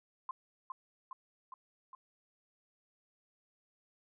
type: tone with echo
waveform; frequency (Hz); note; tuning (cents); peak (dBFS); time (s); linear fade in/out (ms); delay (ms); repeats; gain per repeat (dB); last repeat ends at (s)
sine; 1046.5; C6; 0; -36; 0.29-0.31; 2; 410; 4; -3; 1.95
effects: none